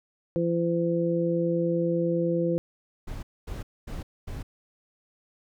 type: harmonic tone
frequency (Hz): 169.8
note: F3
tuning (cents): -48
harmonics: 1 / 2 / 3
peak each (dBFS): -27 / -27 / -27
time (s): 0.36-2.58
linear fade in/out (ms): 0
type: noise bursts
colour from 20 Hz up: brown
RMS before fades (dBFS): -35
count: 4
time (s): 3.07-4.43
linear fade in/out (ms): 10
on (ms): 160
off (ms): 240
effects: none